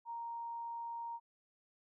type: tone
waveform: sine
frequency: 932.3 Hz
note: A#5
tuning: in tune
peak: -40 dBFS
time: 0.05-1.2 s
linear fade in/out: 50 ms
effects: none